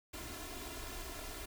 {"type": "noise with comb filter", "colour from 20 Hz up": "pink", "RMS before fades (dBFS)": -45, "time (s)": [0.13, 1.46], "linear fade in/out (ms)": 10, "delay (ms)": 2.9, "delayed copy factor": 0.85, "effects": []}